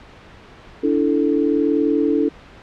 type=chord; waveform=sine; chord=D suspended second; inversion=none; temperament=equal with one note detuned; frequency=289 / 329.6 / 440 Hz; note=D4 / E4 / A4; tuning=-28 / 0 / 0 cents; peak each=-18 / -20 / -20 dBFS; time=0.83-2.29 s; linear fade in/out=10 ms; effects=pink hiss -43 dBFS RMS until 2.62 s + low-pass 3000 Hz 12 dB/octave